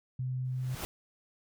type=tone; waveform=sine; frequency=128.1 Hz; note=C3; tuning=36 cents flat; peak=-31 dBFS; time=0.19-0.75 s; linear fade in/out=5 ms
type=noise with exponential growth; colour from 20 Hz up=pink; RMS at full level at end=-36 dBFS; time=0.45-0.85 s; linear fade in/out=0 ms; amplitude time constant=85 ms
effects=none